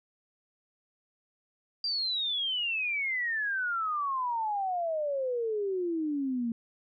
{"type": "exponential sweep", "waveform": "sine", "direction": "down", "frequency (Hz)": [4768, 227], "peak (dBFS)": -28, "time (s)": [1.84, 6.52], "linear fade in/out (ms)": 2, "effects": []}